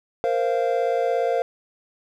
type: chord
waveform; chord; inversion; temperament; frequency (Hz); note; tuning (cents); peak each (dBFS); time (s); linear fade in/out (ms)
triangle; Bb suspended second; none; equal with one note detuned; 466.2 / 523.3 / 691.2; Bb4 / C5 / F5; 0 / 0 / -18; -22; 0.24-1.42; 0
effects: none